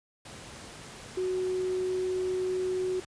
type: tone in noise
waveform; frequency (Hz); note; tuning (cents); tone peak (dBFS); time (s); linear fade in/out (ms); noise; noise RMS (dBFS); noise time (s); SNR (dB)
sine; 370; F#4; 0; -27; 1.17-3; 5; pink; -45; 0.25-3.05; +15
effects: high-pass 60 Hz 12 dB/octave + resampled to 22050 Hz